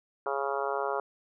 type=harmonic tone; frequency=138.59 Hz; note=C#3; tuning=in tune; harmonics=3 / 4 / 5 / 6 / 7 / 8 / 9 / 10; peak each=-34 / -35 / -36 / -37 / -37 / -38 / -39 / -39 dBFS; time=0.26-1 s; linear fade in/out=2 ms; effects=none